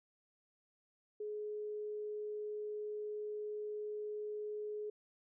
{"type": "tone", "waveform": "sine", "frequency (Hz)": 421.5, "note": "G#4", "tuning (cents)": 26, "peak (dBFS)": -39, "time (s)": [1.2, 4.9], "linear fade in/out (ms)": 5, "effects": []}